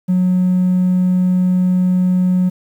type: tone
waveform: triangle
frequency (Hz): 182.5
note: F#3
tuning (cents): -24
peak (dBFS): -8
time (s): 0.08-2.5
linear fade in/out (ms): 20
effects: tanh soft clip ceiling -7 dBFS + 8-bit